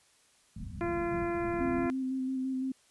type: low-pass noise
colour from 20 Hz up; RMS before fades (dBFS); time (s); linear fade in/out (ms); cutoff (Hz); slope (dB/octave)
white; -41; 0.56-1.87; 5; 240; 96
type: harmonic tone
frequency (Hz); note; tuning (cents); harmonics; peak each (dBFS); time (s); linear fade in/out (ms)
343.2; F4; -30; 1 / 2 / 3 / 4 / 5 / 6 / 7; -31 / -37 / -41 / -43 / -45 / -47 / -48; 0.81-1.9; 0
type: tone with vibrato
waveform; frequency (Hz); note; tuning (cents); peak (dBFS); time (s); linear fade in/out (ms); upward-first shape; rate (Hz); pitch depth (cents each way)
sine; 261.6; C4; 0; -30; 1.6-2.72; 5; square; 5.9; 16
effects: white hiss -65 dBFS RMS until 2.9 s + resampled to 24000 Hz